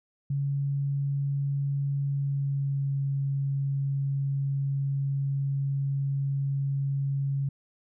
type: tone with pitch glide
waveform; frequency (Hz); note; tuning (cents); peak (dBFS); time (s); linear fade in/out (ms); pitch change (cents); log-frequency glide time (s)
sine; 140 to 138.31; C#3 to C#3; +18 to -4; -25; 0.3-7.49; 5; -22; 2.05-2.99
effects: none